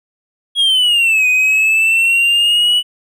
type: exponential two-way sweep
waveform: triangle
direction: down then up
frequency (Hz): 3322 to 2489 to 2959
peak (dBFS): -8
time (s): 0.55-2.83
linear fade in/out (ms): 50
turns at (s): 1.27
effects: none